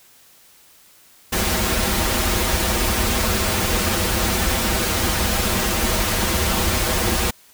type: noise with comb filter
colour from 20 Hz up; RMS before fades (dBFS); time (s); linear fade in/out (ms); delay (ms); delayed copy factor
pink; -20; 1.32-7.31; 10; 7; -1
effects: white hiss -51 dBFS RMS until 7.53 s